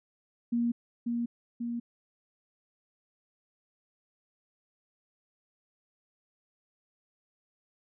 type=tone with echo; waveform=sine; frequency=236.4 Hz; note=A#3; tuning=24 cents sharp; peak=-25 dBFS; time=0.52-0.72 s; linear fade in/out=10 ms; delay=540 ms; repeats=2; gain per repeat=-3 dB; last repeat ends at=1.8 s; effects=none